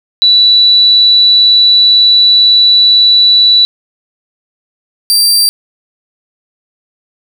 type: tone pair in turn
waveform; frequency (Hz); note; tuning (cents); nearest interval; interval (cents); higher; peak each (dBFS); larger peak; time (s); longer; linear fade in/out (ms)
sine / sawtooth; 3951 / 4699; B7 / D8; 0 / 0; minor third; 300; second; -3; neither; 0.22-3.65 / 5.1-5.49; first; 0
effects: 7-bit